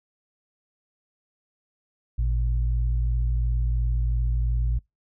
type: tone pair together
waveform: sine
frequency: 56.21 / 119.1 Hz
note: A1 / A#2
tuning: +38 / +38 cents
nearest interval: octave + minor second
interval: 1300 cents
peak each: -21 / -30 dBFS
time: 2.18-4.79 s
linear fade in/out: 10 ms
effects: noise-tail reverb RT60 0.2 s tail -26 dB re dry